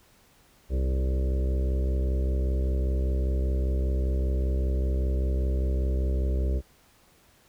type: harmonic tone with a mistuned harmonic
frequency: 65.1 Hz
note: C2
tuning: 8 cents flat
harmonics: 1 / 2 / 3 / 4 / 5 / 6 / 7 / 8 / 9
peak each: -23 / -38 / -39 / -44 / -40 / -39 / -44 / -44 / -43 dBFS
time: 0.69-6.62 s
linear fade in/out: 50 ms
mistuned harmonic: 6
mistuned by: +34 cents
effects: pink hiss -60 dBFS RMS until 7.48 s